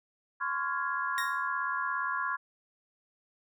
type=chord; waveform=sine; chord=Db major seventh; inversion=third; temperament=equal with one note detuned; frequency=1031.5 / 1108.7 / 1396.9 / 1661.2 Hz; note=C6 / Db6 / F6 / Ab6; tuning=-25 / 0 / 0 / 0 cents; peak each=-35 dBFS; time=0.4-2.37 s; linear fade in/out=20 ms
type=tone with exponential decay; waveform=sawtooth; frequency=1857 Hz; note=A#6; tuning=7 cents flat; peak=-26 dBFS; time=1.18-1.48 s; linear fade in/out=0 ms; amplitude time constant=64 ms
effects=none